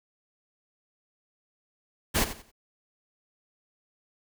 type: noise with echo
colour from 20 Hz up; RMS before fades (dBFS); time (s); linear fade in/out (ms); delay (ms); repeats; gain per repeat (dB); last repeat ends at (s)
pink; -24; 2.14-2.25; 20; 89; 3; -12; 2.517
effects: none